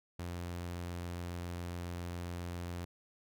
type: tone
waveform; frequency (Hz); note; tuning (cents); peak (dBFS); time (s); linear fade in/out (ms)
sawtooth; 87.31; F2; 0; -35; 0.19-2.85; 5
effects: none